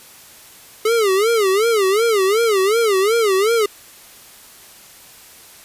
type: tone with vibrato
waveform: square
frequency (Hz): 420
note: G#4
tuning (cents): +19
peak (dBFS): -14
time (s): 0.85-3.66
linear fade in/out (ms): 5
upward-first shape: sine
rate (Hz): 2.7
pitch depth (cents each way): 190
effects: white hiss -43 dBFS RMS until 5.64 s + resampled to 32000 Hz